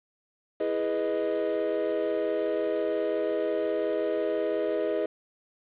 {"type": "chord", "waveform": "triangle", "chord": "E major seventh", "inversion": "none", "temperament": "equal", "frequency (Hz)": [329.6, 415.3, 493.9, 622.3], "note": ["E4", "G#4", "B4", "D#5"], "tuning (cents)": [0, 0, 0, 0], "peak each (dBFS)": [-31, -28, -30, -28], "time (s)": [0.6, 5.06], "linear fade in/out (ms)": 5, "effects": ["resampled to 8000 Hz", "8-bit"]}